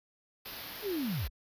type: band-stop noise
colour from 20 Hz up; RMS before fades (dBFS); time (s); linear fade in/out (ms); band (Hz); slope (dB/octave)
white; -41; 0.45-1.28; 10; 5200 to 12000; 48
type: linear sweep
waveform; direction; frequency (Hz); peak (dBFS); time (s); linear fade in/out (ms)
sine; down; 440 to 31; -31; 0.82-1.3; 50
effects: resampled to 32000 Hz